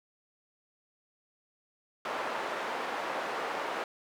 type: band-pass noise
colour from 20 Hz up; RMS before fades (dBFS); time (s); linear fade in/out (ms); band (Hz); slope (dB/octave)
white; -35; 2.05-3.84; 2; 430 to 1200; 12
effects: none